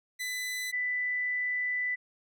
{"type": "tone pair in turn", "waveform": ["sawtooth", "sine"], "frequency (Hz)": [2000, 1988.7], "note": ["B6", "B6"], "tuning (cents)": [21, 12], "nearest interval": "unison", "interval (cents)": 9, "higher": "first", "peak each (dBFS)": [-29, -28], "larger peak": "second", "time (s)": [[0.19, 0.72], [0.72, 1.96]], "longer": "second", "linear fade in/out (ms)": 20, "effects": []}